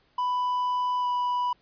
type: tone with pitch glide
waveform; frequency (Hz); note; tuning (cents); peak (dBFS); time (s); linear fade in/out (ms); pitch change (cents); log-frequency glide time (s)
triangle; 993 to 985; B5 to B5; +9 to -5; -22; 0.18-1.53; 5; -14; 1-1.06
effects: pink hiss -65 dBFS RMS until 1.61 s + resampled to 11025 Hz